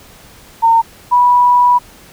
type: tone pair in turn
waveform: sine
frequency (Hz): 913 / 979.4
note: A#5 / B5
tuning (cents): -36 / -15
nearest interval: minor second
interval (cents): 121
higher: second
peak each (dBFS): -6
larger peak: neither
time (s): 0.62-0.82 / 1.11-1.79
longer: second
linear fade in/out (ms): 20
effects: pink hiss -41 dBFS RMS until 2.12 s

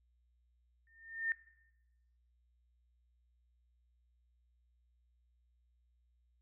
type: tone with exponential growth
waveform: sine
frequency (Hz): 1815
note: A#6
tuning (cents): -47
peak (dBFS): -29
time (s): 0.87-1.32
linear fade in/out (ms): 1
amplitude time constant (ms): 97
effects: noise-tail reverb RT60 1.0 s tail -20 dB re dry + added 60 Hz sine -70 dBFS peak until 6.41 s

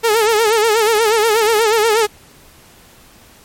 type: tone with vibrato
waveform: sawtooth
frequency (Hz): 440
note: A4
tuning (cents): 0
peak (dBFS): -7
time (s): 0.03-2.07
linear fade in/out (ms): 20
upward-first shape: sine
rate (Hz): 8.3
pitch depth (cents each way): 98
effects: pink hiss -45 dBFS RMS until 3.44 s + MP3 64 kbps

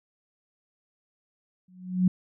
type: tone with exponential growth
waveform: sine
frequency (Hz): 183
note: F#3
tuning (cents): -19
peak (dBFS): -15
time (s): 1.68-2.08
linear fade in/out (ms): 5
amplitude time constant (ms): 85
effects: none

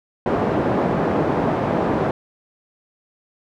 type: band-pass noise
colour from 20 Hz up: pink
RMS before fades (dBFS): -20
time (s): 0.26-2.11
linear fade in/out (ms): 2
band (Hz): 180 to 830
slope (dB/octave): 12
effects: none

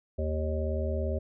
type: harmonic tone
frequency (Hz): 77.78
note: D#2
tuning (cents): 0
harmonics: 1 / 3 / 5 / 7 / 8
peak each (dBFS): -29 / -38 / -37 / -36 / -37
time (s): 0.18-1.19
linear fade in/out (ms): 10
effects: none

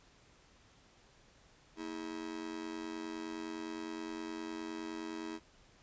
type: tone with amplitude modulation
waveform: 45% pulse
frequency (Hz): 321.3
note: E4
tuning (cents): -44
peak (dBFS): -36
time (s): 1.76-5.4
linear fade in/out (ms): 50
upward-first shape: sine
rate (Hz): 89.7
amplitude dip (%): 95
effects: pink hiss -64 dBFS RMS until 5.82 s + resampled to 16000 Hz

